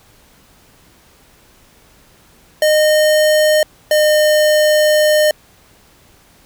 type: tone pair in turn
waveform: square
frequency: 613 / 608.8 Hz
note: D#5 / D#5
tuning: -26 / -38 cents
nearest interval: unison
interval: 12 cents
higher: first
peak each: -10 dBFS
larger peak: neither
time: 2.62-3.63 / 3.91-5.31 s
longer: second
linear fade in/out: 2 ms
effects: pink hiss -49 dBFS RMS until 6.45 s